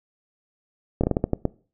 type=slowing click train; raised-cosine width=2 ms; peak=-7 dBFS; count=8; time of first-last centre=1.01-1.453 s; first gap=26 ms; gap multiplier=1.29; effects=noise-tail reverb RT60 0.4 s tail -22 dB re dry